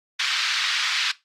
white band-pass noise, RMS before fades -24 dBFS, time 0.19-1.12 s, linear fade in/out 10 ms, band 1300 to 4500 Hz, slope 24 dB/octave, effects noise-tail reverb RT60 0.2 s tail -17 dB re dry + Opus 48 kbps

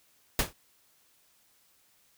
pink noise with exponential decay, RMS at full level -21 dBFS, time 0.39-0.53 s, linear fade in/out 2 ms, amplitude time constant 30 ms, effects white hiss -66 dBFS RMS until 2.17 s

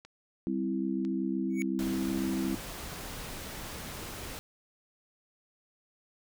click train, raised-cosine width 0.2 ms, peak -32 dBFS, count 4, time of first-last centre 0.05-3.05 s, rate 1 Hz
sine chord, C major, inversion second, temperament equal, 196 / 261.6 / 329.6 Hz, G3 / C4 / E4, 0 / 0 / 0 cents, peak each -33 dBFS, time 0.47-2.55 s, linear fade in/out 0 ms
square tone with exponential growth, 2240 Hz, C#7, 18 cents sharp, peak -32 dBFS, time 1.5-1.62 s, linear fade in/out 0 ms, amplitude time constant 26 ms
pink noise, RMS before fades -41 dBFS, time 1.79-4.39 s, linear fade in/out 0 ms
effects none

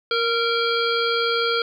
harmonic tone with a mistuned harmonic, 466.2 Hz, A#4, in tune, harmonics 1 / 3 / 5 / 7 / 9 / 10, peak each -23 / -23 / -30 / -27 / -31 / -31 dBFS, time 0.11-1.62 s, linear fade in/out 2 ms, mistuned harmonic 3, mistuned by -23 cents, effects 9-bit

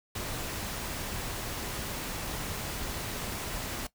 pink noise, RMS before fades -36 dBFS, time 0.15-3.87 s, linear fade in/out 5 ms, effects noise-tail reverb RT60 0.1 s tail -17 dB re dry

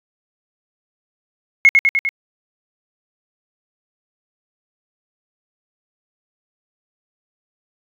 sine tone with echo, 2170 Hz, C#7, 37 cents flat, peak -4 dBFS, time 1.65-1.69 s, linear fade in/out 0 ms, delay 100 ms, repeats 4, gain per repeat -3 dB, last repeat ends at 2.09 s, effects tanh soft clip ceiling -1 dBFS

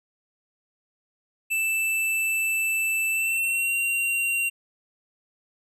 square tone with pitch glide, 2647 to 2756 Hz, E7 to F7, +7 to -24 cents, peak -23 dBFS, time 1.5-4.5 s, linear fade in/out 20 ms, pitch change +69 cents, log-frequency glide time 3.1-3.74 s, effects none

